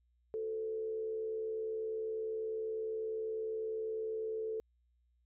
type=tone with frequency modulation; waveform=sine; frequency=440 Hz; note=A4; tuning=in tune; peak=-35 dBFS; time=0.34-4.6 s; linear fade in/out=0 ms; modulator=71.7 Hz; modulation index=0.36; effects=added 60 Hz sine -70 dBFS peak until 5.25 s